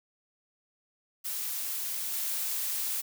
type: noise with level steps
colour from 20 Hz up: blue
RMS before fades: -34 / -32 dBFS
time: 1.24-3.02 s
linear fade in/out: 20 ms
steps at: 2.12 s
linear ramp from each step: 20 ms
effects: none